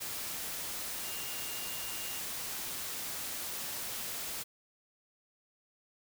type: tone in noise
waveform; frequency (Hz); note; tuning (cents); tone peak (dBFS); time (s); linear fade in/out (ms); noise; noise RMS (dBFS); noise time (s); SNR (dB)
sine; 2812; F7; +11; -47; 1.03-2.2; 20; white; -39; 0-4.44; -11
effects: none